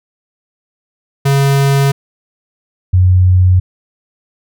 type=tone pair in turn; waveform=square / sine; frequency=138.59 / 91.6 Hz; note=C#3 / F#2; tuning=0 / -17 cents; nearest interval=perfect fifth; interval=717 cents; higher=first; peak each=-9 / -5 dBFS; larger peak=second; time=1.25-1.92 / 2.93-3.6 s; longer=neither; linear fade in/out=10 ms; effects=none